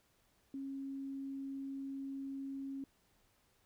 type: tone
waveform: sine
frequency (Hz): 272.5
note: C#4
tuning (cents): -29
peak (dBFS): -40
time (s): 0.54-2.84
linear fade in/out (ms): 2
effects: pink hiss -73 dBFS RMS until 3.65 s